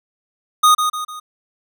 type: tone with echo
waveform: square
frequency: 1237 Hz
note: D#6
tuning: 10 cents flat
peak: -9 dBFS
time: 0.63-0.75 s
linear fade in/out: 10 ms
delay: 150 ms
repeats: 3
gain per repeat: -7 dB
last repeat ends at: 1.2 s
effects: none